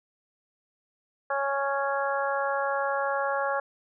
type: harmonic tone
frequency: 277.2 Hz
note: C#4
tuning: in tune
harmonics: 2 / 3 / 4 / 5 / 6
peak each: -29 / -31 / -32 / -33 / -34 dBFS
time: 1.3-3.6 s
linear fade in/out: 5 ms
effects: none